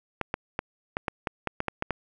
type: clicks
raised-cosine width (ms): 0.5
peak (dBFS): -12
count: 11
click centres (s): 0.213 / 0.341 / 0.591 / 0.969 / 1.082 / 1.272 / 1.473 / 1.604 / 1.683 / 1.824 / 1.907
effects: none